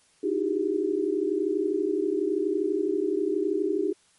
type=tone cluster; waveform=sine; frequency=305 / 326 / 372.9 / 405.1 Hz; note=D#4 / E4 / F#4 / G#4; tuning=-34 / -19 / +14 / -43 cents; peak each=-30 / -31 / -28 / -27 dBFS; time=0.23-3.93 s; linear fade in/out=10 ms; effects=white hiss -62 dBFS RMS until 4.18 s + MP3 48 kbps